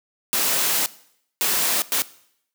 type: noise bursts at uneven times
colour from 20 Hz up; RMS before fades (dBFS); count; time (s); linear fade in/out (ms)
white; -21; 3; 0.33-0.86 / 1.41-1.82 / 1.92-2.02; 0
effects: noise-tail reverb RT60 0.7 s tail -19 dB re dry + high-pass 200 Hz 12 dB/octave